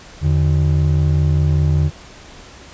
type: ring-modulated tone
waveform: triangle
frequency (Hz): 114.9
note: A#2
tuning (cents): -25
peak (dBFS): -7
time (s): 0.21-1.91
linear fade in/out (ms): 50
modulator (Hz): 32.5
effects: pink hiss -40 dBFS RMS until 2.73 s + resampled to 16000 Hz